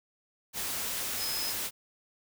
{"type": "tone in noise", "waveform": "sine", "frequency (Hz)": 5100, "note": "D#8", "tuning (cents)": 42, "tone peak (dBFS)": -34, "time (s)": [1.17, 1.54], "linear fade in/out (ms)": 50, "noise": "white", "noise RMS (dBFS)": -34, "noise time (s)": [0.53, 1.71], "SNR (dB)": -3, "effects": []}